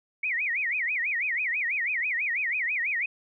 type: tone with vibrato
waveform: sine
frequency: 2159 Hz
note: C#7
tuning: 46 cents flat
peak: -25 dBFS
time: 0.23-3.06 s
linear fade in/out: 5 ms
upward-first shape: sine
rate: 6.1 Hz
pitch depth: 280 cents each way
effects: none